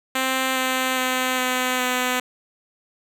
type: tone with pitch steps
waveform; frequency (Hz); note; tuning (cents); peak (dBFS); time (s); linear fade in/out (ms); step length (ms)
5% pulse; 261.6 / 259 / 256.5 / 254 / 251.5; C4 / C4 / C4 / B3 / B3; 0 / -17 / -34 / +49 / +32; -9; 0.15-2.2; 5; 410
effects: none